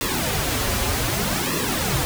pink noise with flanger, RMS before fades -23 dBFS, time 0.01-2.05 s, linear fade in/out 0 ms, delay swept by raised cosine 1.3 to 6.5 ms, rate 0.65 Hz, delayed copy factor -0.8, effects none

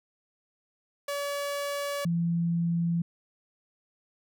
sawtooth / sine tone pair in turn, 570 / 169.46 Hz, C#5 / E3, +48 / +48 cents, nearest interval octave + major sixth, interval 2100 cents, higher first, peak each -26 / -24 dBFS, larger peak second, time 1.08-2.05 / 2.05-3.02 s, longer neither, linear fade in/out 5 ms, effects none

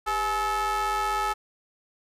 square ring-modulated tone, 223.6 Hz, A3, 28 cents sharp, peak -22 dBFS, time 0.06-1.34 s, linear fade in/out 20 ms, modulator 1070 Hz, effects resampled to 32000 Hz

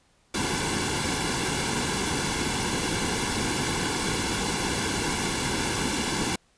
pink noise with comb filter, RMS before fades -27 dBFS, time 0.34-6.36 s, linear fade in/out 5 ms, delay 1.6 ms, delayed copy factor -0.7, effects pink hiss -64 dBFS RMS until 6.57 s + resampled to 22050 Hz

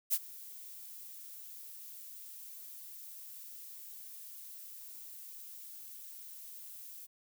violet noise with ADSR envelope, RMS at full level -28 dBFS, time 0.1-7.07 s, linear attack 36 ms, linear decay 45 ms, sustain -21 dB, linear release 19 ms, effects none

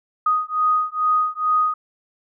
sine beating tone pair, 1244.5 / 1246.8 Hz, D#6 / D#6, 0 / +3 cents, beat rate 2.3 Hz, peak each -20 dBFS, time 0.26-1.74 s, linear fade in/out 5 ms, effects none

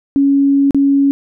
sine tone with dropouts, 278.2 Hz, C#4, 6 cents sharp, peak -8 dBFS, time 0.16-1.11 s, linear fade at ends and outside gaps 0 ms, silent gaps 0.708-0.746 s, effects none

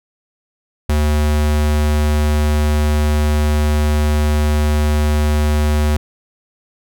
square tone, 75 Hz, D2, 37 cents sharp, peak -13 dBFS, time 0.89-5.97 s, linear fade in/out 5 ms, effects none

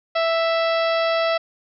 harmonic tone, 660 Hz, E5, 2 cents sharp, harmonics 1 / 2 / 3 / 4 / 5 / 6 / 7 / 8, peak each -19 / -25 / -29 / -31 / -33 / -35 / -36 / -37 dBFS, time 0.15-1.38 s, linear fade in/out 10 ms, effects none

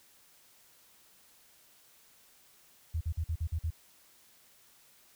sine tone bursts, 81.1 Hz, E2, 28 cents flat, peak -29 dBFS, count 7, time 2.94-3.706 s, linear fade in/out 10 ms, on 70 ms, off 46 ms, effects white hiss -62 dBFS RMS until 5.15 s

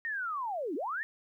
sine linear two-way sweep, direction down then up, 1870 to 261.2 to 1870 Hz, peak -32 dBFS, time 0.05-1.03 s, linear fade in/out 0 ms, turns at 0.75 s, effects 12-bit

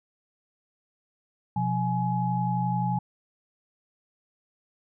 sine tone cluster, 126.9 / 178.4 / 842 Hz, B2 / F3 / G#5, +47 / +37 / +24 cents, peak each -28 dBFS, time 1.56-2.99 s, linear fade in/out 5 ms, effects none

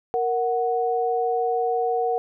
sine tone pair together, 466.2 / 740 Hz, A#4 / F#5, 0 / 0 cents, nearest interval minor sixth, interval 800 cents, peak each -23 dBFS, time 0.14-2.18 s, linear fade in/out 0 ms, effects none

